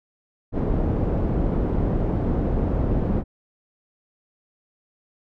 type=low-pass noise; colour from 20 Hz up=pink; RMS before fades=-22 dBFS; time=0.52-3.24 s; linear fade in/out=50 ms; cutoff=470 Hz; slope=12 dB/octave; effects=none